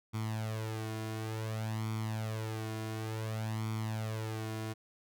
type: tone with flanger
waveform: sawtooth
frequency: 110 Hz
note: A2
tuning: in tune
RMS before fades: -37 dBFS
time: 0.13-4.74 s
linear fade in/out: 20 ms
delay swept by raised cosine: 0.88 to 2.88 ms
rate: 0.56 Hz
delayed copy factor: +0.7
effects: none